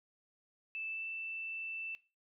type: tone with pitch glide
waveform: sine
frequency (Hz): 2637 to 2658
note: E7 to E7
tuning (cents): 0 to +14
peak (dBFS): -38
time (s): 0.75-1.95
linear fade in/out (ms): 0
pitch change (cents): +14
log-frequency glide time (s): 0.88-1.05
effects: noise-tail reverb RT60 0.3 s tail -19 dB re dry

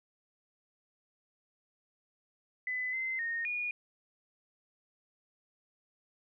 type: tone with pitch steps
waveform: sine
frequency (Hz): 2008 / 2065 / 1849 / 2445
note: B6 / C7 / A#6 / D#7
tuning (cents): +28 / -23 / -15 / -31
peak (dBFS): -32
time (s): 2.67-3.71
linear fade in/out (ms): 2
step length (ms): 260
effects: none

